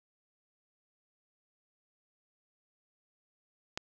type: click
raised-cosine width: 0.2 ms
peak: -17 dBFS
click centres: 3.775 s
effects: none